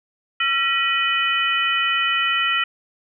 sine tone cluster, 1354 / 1916 / 2488 / 2999 Hz, E6 / A#6 / D#7 / F#7, +46 / +47 / -1 / +23 cents, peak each -23 dBFS, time 0.4-2.64 s, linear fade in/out 5 ms, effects none

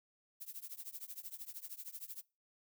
violet noise with tremolo, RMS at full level -44 dBFS, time 0.4-2.22 s, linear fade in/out 20 ms, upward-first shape triangle, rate 13 Hz, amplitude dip 100%, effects noise-tail reverb RT60 0.3 s tail -23 dB re dry

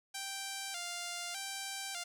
5% pulse tone with vibrato, 740 Hz, F#5, in tune, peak -27 dBFS, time 0.14-2.04 s, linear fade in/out 10 ms, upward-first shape square, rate 0.83 Hz, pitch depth 98 cents each way, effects none

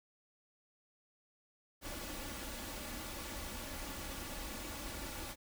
pink noise with comb filter, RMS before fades -44 dBFS, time 1.81-5.36 s, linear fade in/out 50 ms, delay 3.5 ms, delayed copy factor +0.55, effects none

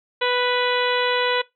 harmonic tone with a mistuned harmonic, 493.9 Hz, B4, in tune, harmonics 1 / 2 / 3 / 4 / 5 / 6 / 7 / 8, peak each -22 / -25 / -27 / -28 / -29 / -30 / -30 / -31 dBFS, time 0.21-1.42 s, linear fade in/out 10 ms, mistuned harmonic 7, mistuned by -22 cents, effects noise-tail reverb RT60 0.2 s tail -22 dB re dry

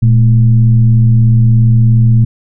sine tone with frequency modulation, 116.54 Hz, A#2, in tune, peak -4 dBFS, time 0.02-2.25 s, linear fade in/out 10 ms, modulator 96.9 Hz, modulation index 0.5, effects none

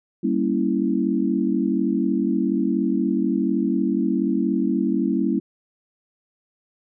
sine chord, G diminished seventh, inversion none, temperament equal, 196 / 233.1 / 277.2 / 329.6 Hz, G3 / Bb3 / Db4 / Fb4, 0 / 0 / 0 / 0 cents, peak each -24 dBFS, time 0.23-5.4 s, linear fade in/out 10 ms, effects none

